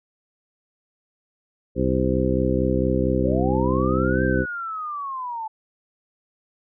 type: harmonic tone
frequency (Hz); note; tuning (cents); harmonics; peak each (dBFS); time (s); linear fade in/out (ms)
64.4; C2; -27; 1 / 2 / 3 / 4 / 5 / 6 / 8; -26 / -26 / -26 / -26 / -26 / -26 / -26; 1.75-4.46; 50
type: linear two-way sweep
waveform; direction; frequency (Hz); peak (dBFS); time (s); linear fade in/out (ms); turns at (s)
sine; up then down; 504 to 1585 to 863; -27; 3.22-5.48; 10; 4.24
effects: none